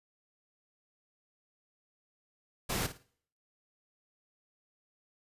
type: noise with echo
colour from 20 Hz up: pink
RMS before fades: -33 dBFS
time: 2.69-2.87 s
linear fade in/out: 10 ms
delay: 55 ms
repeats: 3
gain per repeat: -12 dB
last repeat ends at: 3.035 s
effects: noise-tail reverb RT60 0.6 s tail -23 dB re dry + resampled to 32000 Hz